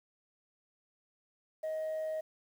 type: tone with amplitude modulation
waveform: sine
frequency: 629 Hz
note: D#5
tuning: 19 cents sharp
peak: -30 dBFS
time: 1.63-2.21 s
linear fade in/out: 10 ms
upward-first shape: sine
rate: 148 Hz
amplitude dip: 25%
effects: tanh soft clip ceiling -32 dBFS + 10-bit